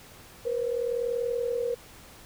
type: tone pair together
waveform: sine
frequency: 475.5 / 516 Hz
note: A#4 / C5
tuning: +34 / -24 cents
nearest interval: minor second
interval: 142 cents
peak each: -27 / -32 dBFS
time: 0.45-1.75 s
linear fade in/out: 10 ms
effects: pink hiss -50 dBFS RMS until 2.25 s